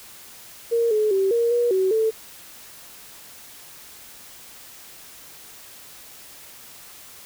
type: tone with pitch steps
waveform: sine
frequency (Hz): 465.5 / 427.7 / 386.4 / 468 / 478.8 / 377.7 / 442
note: A#4 / A4 / G4 / A#4 / A#4 / F#4 / A4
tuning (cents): -2 / -49 / -25 / +7 / +46 / +36 / +8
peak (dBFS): -17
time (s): 0.71-2.11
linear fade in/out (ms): 20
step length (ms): 200
effects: white hiss -44 dBFS RMS until 7.25 s